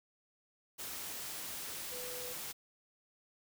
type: tone in noise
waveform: sine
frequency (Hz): 497.3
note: B4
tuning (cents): +12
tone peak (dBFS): -46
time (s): 1.91-2.34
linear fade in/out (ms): 20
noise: white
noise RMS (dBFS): -43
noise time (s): 0.78-2.53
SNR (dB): -6
effects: none

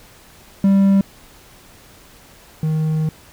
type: tone pair in turn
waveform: triangle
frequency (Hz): 196 / 156.57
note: G3 / D#3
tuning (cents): 0 / +11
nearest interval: major third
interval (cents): 389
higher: first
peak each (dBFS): -8 / -14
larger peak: first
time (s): 0.64-1.01 / 2.63-3.09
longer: second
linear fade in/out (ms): 2
effects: pink hiss -46 dBFS RMS until 3.32 s

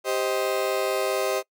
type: chord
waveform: 35% pulse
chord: C minor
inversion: second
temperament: just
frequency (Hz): 392.4 / 523.3 / 627.9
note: G4 / C5 / Eb5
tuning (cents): +2 / 0 / +16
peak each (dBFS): -26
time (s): 0.04-1.43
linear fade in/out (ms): 50
effects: noise-tail reverb RT60 0.1 s tail -22 dB re dry

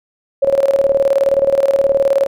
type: tone with tremolo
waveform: sine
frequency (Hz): 550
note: C#5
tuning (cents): -14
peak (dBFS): -8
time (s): 0.42-2.27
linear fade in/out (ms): 10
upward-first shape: square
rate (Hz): 19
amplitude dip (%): 70
effects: none

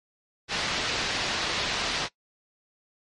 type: low-pass noise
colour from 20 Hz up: white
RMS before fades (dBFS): -29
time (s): 0.48-2.09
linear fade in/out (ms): 50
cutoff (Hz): 4800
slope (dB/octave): 24
effects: noise-tail reverb RT60 0.1 s tail -20 dB re dry + MP3 48 kbps

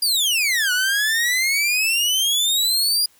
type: exponential two-way sweep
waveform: sawtooth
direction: down then up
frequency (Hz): 4903 to 1448 to 4903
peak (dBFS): -14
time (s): 0.02-3.06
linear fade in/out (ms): 5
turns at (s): 0.72
effects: white hiss -56 dBFS RMS until 3.19 s

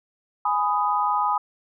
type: chord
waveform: sine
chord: G# minor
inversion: none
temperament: just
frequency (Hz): 830.6 / 996.7 / 1245.9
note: G#5 / B5 / D#6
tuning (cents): 0 / +16 / +2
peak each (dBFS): -24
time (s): 0.45-1.38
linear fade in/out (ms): 5
effects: none

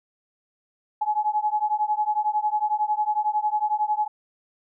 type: beating tone pair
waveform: sine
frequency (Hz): 842 / 853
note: G#5 / G#5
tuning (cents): +24 / +46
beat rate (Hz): 11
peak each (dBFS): -24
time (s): 1.01-4.08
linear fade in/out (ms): 10
effects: none

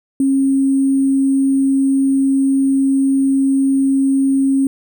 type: tone with sample-and-hold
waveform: sine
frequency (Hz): 270.9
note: C#4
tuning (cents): -40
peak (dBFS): -11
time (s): 0.2-4.67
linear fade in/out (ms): 2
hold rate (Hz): 8820
effects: none

